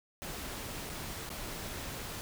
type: noise with dropouts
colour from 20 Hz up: pink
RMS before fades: -41 dBFS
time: 0.22-2.21 s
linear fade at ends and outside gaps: 0 ms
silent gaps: 0.895-0.899 / 1.292-1.302 s
effects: none